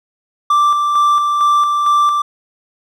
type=tone with tremolo; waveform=triangle; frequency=1174.7 Hz; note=D6; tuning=in tune; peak=-7 dBFS; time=0.5-2.22 s; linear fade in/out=5 ms; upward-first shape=square; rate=2.2 Hz; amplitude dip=35%; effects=none